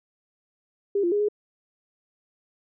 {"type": "tone with pitch steps", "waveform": "sine", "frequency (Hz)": [401.5, 346.1, 412.2, 417.3], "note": ["G4", "F4", "G#4", "G#4"], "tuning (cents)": [41, -16, -13, 8], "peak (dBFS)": -20, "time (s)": [0.95, 1.286], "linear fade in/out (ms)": 5, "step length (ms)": 84, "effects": []}